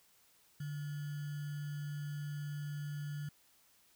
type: tone with sample-and-hold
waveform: sine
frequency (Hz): 146.83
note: D3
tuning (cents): 0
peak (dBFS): -38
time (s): 0.6-3.29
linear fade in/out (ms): 5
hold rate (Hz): 1575
effects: white hiss -68 dBFS RMS until 3.95 s